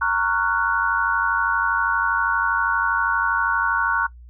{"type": "chord", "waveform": "sine", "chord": "Gb major seventh", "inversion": "first", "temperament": "just", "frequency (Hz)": [925, 1110, 1387.5, 1480], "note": ["Bb5", "Db6", "F6", "Gb6"], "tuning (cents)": [-14, 2, -12, 0], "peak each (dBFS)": [-25, -24, -25, -21], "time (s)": [0.01, 4.07], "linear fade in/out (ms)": 10, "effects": ["noise-tail reverb RT60 0.1 s tail -20 dB re dry", "added 60 Hz sine -40 dBFS peak until 4.29 s"]}